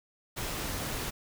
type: noise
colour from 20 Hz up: pink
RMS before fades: -35 dBFS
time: 0.36-1.11 s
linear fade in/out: 20 ms
effects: none